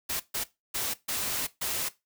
white noise bursts at uneven times, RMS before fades -31 dBFS, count 5, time 0.09-0.2 / 0.34-0.44 / 0.74-0.94 / 1.08-1.47 / 1.61-1.89 s, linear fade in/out 10 ms, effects noise-tail reverb RT60 0.2 s tail -17 dB re dry

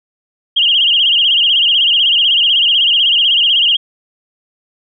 sine tone with vibrato, 3027 Hz, F#7, 39 cents sharp, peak -8 dBFS, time 0.56-3.77 s, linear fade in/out 10 ms, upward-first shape sine, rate 16 Hz, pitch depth 140 cents each way, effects none

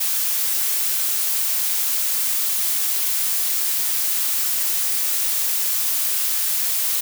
blue noise, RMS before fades -21 dBFS, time 0-7.01 s, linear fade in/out 10 ms, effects none

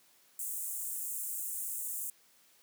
pink high-pass noise, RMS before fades -38 dBFS, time 0.39-2.1 s, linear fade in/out 2 ms, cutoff 7500 Hz, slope 48 dB/octave, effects white hiss -65 dBFS RMS until 2.62 s + high-pass 150 Hz 12 dB/octave

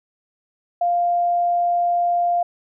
sine tone, 698.5 Hz, F5, in tune, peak -16 dBFS, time 0.81-2.43 s, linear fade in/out 5 ms, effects none

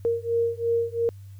sine beating tone pair, 463.9 / 466.8 Hz, A#4 / A#4, -8 / +2 cents, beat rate 2.9 Hz, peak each -25 dBFS, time 0.05-1.09 s, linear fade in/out 0 ms, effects added 98 Hz sine -40 dBFS peak until 1.39 s + white hiss -63 dBFS RMS until 1.39 s

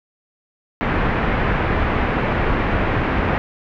pink low-pass noise, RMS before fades -19 dBFS, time 0.81-3.38 s, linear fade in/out 0 ms, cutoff 2300 Hz, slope 24 dB/octave, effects none

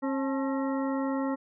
harmonic tone with a mistuned harmonic, 269.5 Hz, C#4, 49 cents flat, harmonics 1 / 2 / 3 / 4 / 5 / 7, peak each -28 / -34 / -38 / -40 / -42 / -45 dBFS, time 0.02-1.36 s, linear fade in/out 20 ms, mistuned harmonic 3, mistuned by +120 cents, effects none

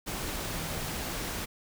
sine tone in noise, 158.7 Hz, D#3, 35 cents sharp, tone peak -43 dBFS, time 0.36-0.89 s, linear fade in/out 20 ms, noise pink, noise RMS -35 dBFS, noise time 0.06-1.46 s, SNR -11 dB, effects none

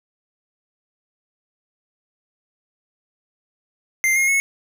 square tone with pitch steps, 2093 / 2142 / 2192 Hz, C7 / C7 / C#7, 0 / +40 / -20 cents, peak -16 dBFS, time 4.04-4.4 s, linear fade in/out 0 ms, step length 120 ms, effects none

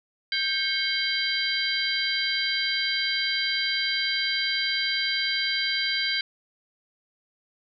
harmonic tone with a mistuned harmonic, 790 Hz, G5, 13 cents sharp, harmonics 2 / 3 / 4 / 5 / 6, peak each -30 / -30 / -30 / -30 / -30 dBFS, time 0.32-6.21 s, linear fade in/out 2 ms, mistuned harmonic 3, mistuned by -140 cents, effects none

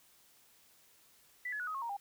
sine tone with pitch steps, 1979 / 1703 / 1465.5 / 1261.2 / 1085.3 / 934 / 803.7 Hz, B6 / G#6 / F#6 / D#6 / C#6 / A#5 / G5, +3 / +43 / -17 / +23 / -37 / +3 / +43 cents, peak -36 dBFS, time 1.45-1.968 s, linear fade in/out 5 ms, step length 74 ms, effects white hiss -65 dBFS RMS until 2 s

